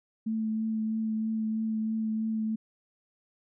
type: tone with vibrato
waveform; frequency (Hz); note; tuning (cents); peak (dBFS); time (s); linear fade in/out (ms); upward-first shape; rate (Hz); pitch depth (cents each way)
sine; 220; A3; 0; -27; 0.26-2.56; 10; triangle; 3.1; 16
effects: none